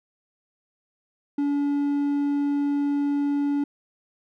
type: tone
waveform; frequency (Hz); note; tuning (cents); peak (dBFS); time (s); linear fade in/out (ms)
triangle; 285.9; D4; -46; -19; 1.38-3.64; 5
effects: none